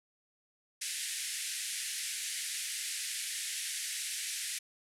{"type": "band-pass noise", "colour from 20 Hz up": "white", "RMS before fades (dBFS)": -38, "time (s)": [0.81, 4.59], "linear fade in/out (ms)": 10, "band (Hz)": [1700, 11000], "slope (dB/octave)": 48, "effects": []}